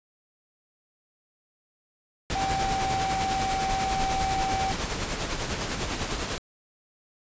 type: noise with tremolo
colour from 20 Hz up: pink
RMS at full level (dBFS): -28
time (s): 2.3-6.38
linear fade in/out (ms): 0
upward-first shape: sine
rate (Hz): 10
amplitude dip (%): 45
type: tone with pitch glide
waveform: triangle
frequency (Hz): 776 to 770.6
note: G5 to G5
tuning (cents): -18 to -30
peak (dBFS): -24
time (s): 2.35-4.72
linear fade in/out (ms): 5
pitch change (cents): -12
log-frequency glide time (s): 2.69-2.87
effects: resampled to 16000 Hz